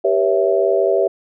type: chord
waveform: sine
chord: C# half-diminished seventh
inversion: second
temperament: equal with one note detuned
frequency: 392 / 482.3 / 554.4 / 659.3 Hz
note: G4 / B4 / C#5 / E5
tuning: 0 / -41 / 0 / 0 cents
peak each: -17 / -21 / -19 / -18 dBFS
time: 0.04-1.08 s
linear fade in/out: 10 ms
effects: none